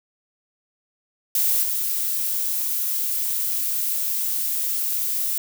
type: noise with level steps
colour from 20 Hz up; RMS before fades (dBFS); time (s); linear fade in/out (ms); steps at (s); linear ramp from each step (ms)
violet; -20 / -24; 1.35-5.38; 2; 1.63; 5
effects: none